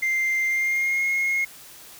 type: tone with pitch glide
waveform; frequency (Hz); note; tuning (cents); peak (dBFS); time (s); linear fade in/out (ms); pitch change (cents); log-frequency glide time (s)
sine; 2093 to 2154; C7 to C7; 0 to +50; -18; 0.02-1.45; 10; +50; 0.47-1.05
effects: tanh soft clip ceiling -19 dBFS + white hiss -45 dBFS RMS until 1.99 s